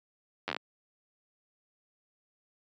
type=slowing click train; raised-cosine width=0.3 ms; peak=-16 dBFS; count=7; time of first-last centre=0.48-0.565 s; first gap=10 ms; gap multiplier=1.14; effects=high-pass 200 Hz 12 dB/octave + resampled to 16000 Hz